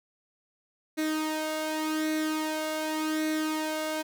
sawtooth tone with flanger, 311.4 Hz, D#4, 2 cents sharp, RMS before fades -30 dBFS, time 0.97-4.03 s, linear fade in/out 20 ms, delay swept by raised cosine 0.49 to 1.42 ms, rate 0.87 Hz, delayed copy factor +0.6, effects none

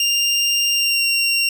25% pulse tone with pitch glide, 2794 to 2759 Hz, F7 to F7, 0 to -22 cents, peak -12 dBFS, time 0-1.49 s, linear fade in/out 2 ms, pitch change -22 cents, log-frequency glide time 0.73-1.03 s, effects none

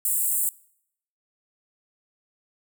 pink high-pass noise, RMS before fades -24 dBFS, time 0.05-0.49 s, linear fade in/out 0 ms, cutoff 7600 Hz, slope 96 dB/octave, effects noise-tail reverb RT60 0.7 s tail -23 dB re dry

